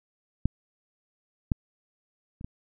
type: clicks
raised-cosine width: 5 ms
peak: -10 / -11 / -30 / -23 dBFS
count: 4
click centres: 0.456 / 1.518 / 2.411 / 2.445 s
effects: none